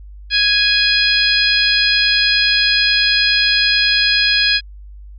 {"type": "harmonic tone", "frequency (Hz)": 830.6, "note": "G#5", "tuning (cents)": 0, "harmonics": [2, 3, 4, 5, 6], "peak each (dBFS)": [-18, -18, -18, -18, -18], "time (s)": [0.3, 4.61], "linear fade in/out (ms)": 50, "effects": ["added 50 Hz sine -33 dBFS peak until 5.18 s"]}